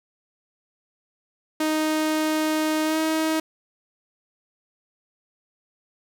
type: tone with pitch glide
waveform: sawtooth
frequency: 311.1 to 316.9 Hz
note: D#4 to D#4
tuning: 0 to +32 cents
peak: -17 dBFS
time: 1.6-3.4 s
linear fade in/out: 5 ms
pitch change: +32 cents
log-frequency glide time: 2.84-2.98 s
effects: none

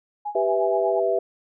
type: tone with tremolo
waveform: sine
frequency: 831 Hz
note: G#5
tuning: 1 cent sharp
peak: -25 dBFS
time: 0.25-1 s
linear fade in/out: 10 ms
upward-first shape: sine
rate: 8.4 Hz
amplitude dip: 80%
type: chord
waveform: sine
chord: E minor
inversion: first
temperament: equal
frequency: 392 / 493.9 / 659.3 Hz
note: G4 / B4 / E5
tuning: 0 / 0 / 0 cents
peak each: -24 / -25 / -22 dBFS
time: 0.35-1.19 s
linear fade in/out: 5 ms
effects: none

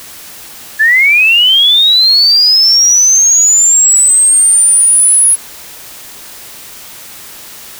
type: linear sweep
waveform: sine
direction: up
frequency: 1701 to 10548 Hz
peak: -4 dBFS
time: 0.79-5.36 s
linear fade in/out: 20 ms
effects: white hiss -31 dBFS RMS until 7.79 s

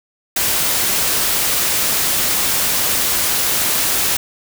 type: noise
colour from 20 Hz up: white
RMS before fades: -17 dBFS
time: 0.36-4.17 s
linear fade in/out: 5 ms
effects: none

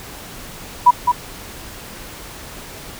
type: tone with echo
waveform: sine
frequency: 978 Hz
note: B5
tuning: 17 cents flat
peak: -4 dBFS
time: 0.86-0.91 s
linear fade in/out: 10 ms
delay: 210 ms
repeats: 1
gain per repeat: -6 dB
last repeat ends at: 1.12 s
effects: pink hiss -35 dBFS RMS until 2.99 s

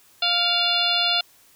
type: harmonic tone with a mistuned harmonic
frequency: 698.5 Hz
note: F5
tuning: in tune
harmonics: 1 / 2 / 3 / 4 / 5 / 6 / 7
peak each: -28 / -28 / -35 / -25 / -23 / -24 / -33 dBFS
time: 0.22-1.21 s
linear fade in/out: 5 ms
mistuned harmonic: 3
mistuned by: +140 cents
effects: white hiss -55 dBFS RMS until 1.55 s

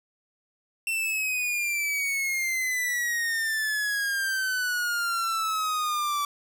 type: exponential sweep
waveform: 45% pulse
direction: down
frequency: 2701 to 1154 Hz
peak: -25 dBFS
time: 0.87-6.25 s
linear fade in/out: 2 ms
effects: 11-bit

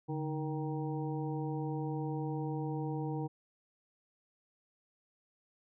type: harmonic tone with a mistuned harmonic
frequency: 156.4 Hz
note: D#3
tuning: 9 cents sharp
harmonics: 1 / 2 / 3 / 5 / 6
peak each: -36 / -39 / -42 / -45 / -48 dBFS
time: 0.08-3.28 s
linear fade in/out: 20 ms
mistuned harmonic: 1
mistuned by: -120 cents
effects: none

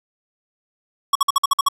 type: tone bursts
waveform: square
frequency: 1112 Hz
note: C#6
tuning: 5 cents sharp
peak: -13 dBFS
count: 8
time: 1.13-1.686 s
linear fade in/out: 5 ms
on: 24 ms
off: 52 ms
effects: resampled to 32000 Hz

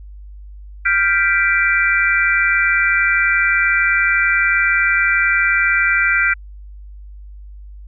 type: chord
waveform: sine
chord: G dominant seventh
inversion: third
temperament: equal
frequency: 1396.9 / 1568 / 1975.5 / 2349 Hz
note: F6 / G6 / B6 / D7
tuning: 0 / 0 / 0 / 0 cents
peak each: -18 dBFS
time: 0.85-6.34 s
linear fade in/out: 10 ms
effects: added 50 Hz sine -33 dBFS peak until 7.87 s

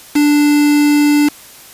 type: tone with quantisation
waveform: triangle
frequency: 293.7 Hz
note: D4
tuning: in tune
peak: -6 dBFS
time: 0.15-1.29 s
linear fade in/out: 10 ms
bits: 3
effects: white hiss -38 dBFS RMS until 1.73 s + resampled to 32000 Hz

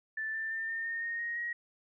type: tone with pitch steps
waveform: sine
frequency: 1760 / 1778.4 / 1797 / 1815.8 / 1834.7 / 1853.9 / 1873.3 / 1892.9 Hz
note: A6 / A6 / A6 / A#6 / A#6 / A#6 / A#6 / A#6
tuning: 0 / +18 / +36 / -46 / -28 / -10 / +8 / +26 cents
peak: -33 dBFS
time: 0.17-1.53 s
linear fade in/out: 5 ms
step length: 170 ms
effects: none

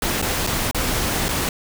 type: noise with dropouts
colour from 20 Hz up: pink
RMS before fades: -22 dBFS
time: 0.02-1.49 s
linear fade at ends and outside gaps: 2 ms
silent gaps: 0.217-0.224 / 0.467-0.472 / 0.712-0.746 / 1.284-1.289 s
effects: none

